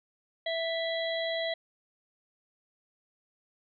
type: harmonic tone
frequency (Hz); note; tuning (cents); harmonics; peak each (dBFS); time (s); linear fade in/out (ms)
659.3; E5; 0; 1 / 3 / 5 / 6; -31 / -36 / -38 / -39; 0.46-1.54; 5
effects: none